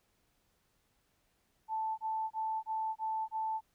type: tone bursts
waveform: sine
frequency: 880 Hz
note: A5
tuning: in tune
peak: -32 dBFS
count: 6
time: 1.68-3.61 s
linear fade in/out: 50 ms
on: 300 ms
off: 26 ms
effects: pink hiss -75 dBFS RMS until 3.74 s